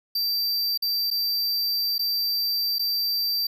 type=tone with dropouts; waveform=square; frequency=4681 Hz; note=D8; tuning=7 cents flat; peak=-23 dBFS; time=0.15-3.47 s; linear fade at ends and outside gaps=5 ms; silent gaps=0.776-0.822 / 1.104-1.111 / 1.982-1.992 / 2.785-2.793 s; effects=none